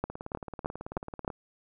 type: two click trains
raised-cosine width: 1 ms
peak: -24 / -15 dBFS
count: 23 / 5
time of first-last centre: 0.1-1.302 / 0.04-1.278 s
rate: 18.3 / 3.23 Hz
effects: none